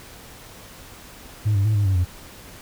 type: tone with pitch steps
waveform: sine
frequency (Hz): 105.8 / 99.1 / 107.9 / 102.4 / 96 / 89.2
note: G#2 / G2 / A2 / G#2 / G2 / F2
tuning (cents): +33 / +19 / -33 / -24 / -36 / +37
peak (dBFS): -14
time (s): 1.45-2.05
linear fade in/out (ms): 20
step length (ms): 100
effects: tanh soft clip ceiling -15 dBFS + pink hiss -43 dBFS RMS until 2.61 s